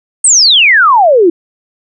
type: exponential sweep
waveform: sine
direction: down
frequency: 8870 to 323.1 Hz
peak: -3 dBFS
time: 0.24-1.3 s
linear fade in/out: 5 ms
effects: none